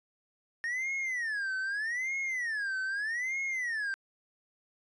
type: tone with vibrato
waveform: triangle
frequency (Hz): 1819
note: A#6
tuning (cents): -43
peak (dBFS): -29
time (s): 0.64-3.94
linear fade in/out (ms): 0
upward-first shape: sine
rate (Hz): 0.81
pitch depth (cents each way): 300
effects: resampled to 22050 Hz